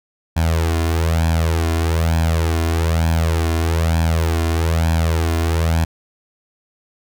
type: tone with flanger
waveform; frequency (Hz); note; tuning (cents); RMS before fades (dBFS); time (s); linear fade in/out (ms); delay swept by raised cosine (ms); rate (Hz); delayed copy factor
sawtooth; 81.9; E2; -11; -17; 0.36-5.85; 10; 1.2 to 2.9; 1.1; +0.7
effects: none